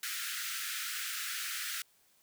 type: high-pass noise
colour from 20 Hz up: pink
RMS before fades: -38 dBFS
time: 0.03-1.82 s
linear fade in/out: 2 ms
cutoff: 1300 Hz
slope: 96 dB/octave
effects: white hiss -68 dBFS RMS until 2.22 s

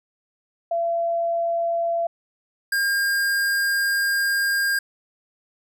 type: tone pair in turn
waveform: sine / square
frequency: 677 / 1610.2 Hz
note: E5 / G6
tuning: +46 / +46 cents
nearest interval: octave + minor third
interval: 1500 cents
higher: second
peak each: -20 dBFS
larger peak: neither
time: 0.71-2.07 / 2.72-4.79 s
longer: second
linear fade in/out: 5 ms
effects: none

